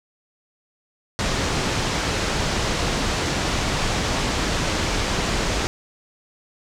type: low-pass noise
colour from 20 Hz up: pink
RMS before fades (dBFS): -23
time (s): 1.19-5.67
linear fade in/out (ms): 0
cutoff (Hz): 7100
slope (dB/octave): 24
effects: none